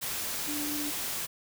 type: tone in noise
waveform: sine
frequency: 295 Hz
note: D4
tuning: 8 cents sharp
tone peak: -34 dBFS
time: 0.47-0.91 s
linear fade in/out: 20 ms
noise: white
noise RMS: -34 dBFS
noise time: 0.01-1.27 s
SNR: -3 dB
effects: none